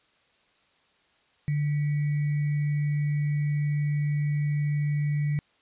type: tone with sample-and-hold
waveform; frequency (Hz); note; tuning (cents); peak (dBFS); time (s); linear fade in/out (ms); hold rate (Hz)
sine; 146.83; D3; 0; -23; 1.48-5.39; 0; 2100
effects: white hiss -65 dBFS RMS until 5.61 s + resampled to 8000 Hz